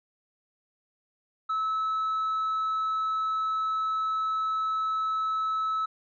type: tone with tanh clipping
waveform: sine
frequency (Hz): 1300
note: E6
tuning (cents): -24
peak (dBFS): -26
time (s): 1.49-5.86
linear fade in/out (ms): 10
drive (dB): 1
effects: none